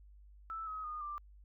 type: tone with pitch steps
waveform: sine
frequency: 1318.5 / 1271.4 / 1225.9 / 1182.1 Hz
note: E6 / D#6 / D#6 / D6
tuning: 0 / +37 / -26 / +11 cents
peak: -39 dBFS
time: 0.5-1.18 s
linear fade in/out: 0 ms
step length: 170 ms
effects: added 50 Hz sine -55 dBFS peak until 1.44 s